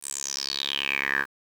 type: tone with band-pass filter sweep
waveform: 10% pulse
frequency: 69.3 Hz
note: C#2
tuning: in tune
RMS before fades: -29 dBFS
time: 0.01-1.26 s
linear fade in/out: 50 ms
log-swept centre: 9200 to 1500 Hz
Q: 7.1
effects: 8-bit